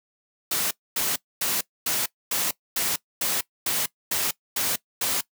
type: noise bursts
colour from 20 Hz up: white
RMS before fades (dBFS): -25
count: 11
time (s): 0.51-5.21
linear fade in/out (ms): 5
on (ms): 200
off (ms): 250
effects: noise-tail reverb RT60 0.1 s tail -20 dB re dry + high-pass 100 Hz 12 dB/octave